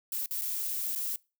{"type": "noise with dropouts", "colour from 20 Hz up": "violet", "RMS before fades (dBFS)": -33, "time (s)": [0.12, 1.16], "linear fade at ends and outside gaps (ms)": 2, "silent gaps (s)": [[0.26, 0.309], [0.413, 0.418], [0.952, 0.958]], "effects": ["noise-tail reverb RT60 0.3 s tail -24 dB re dry"]}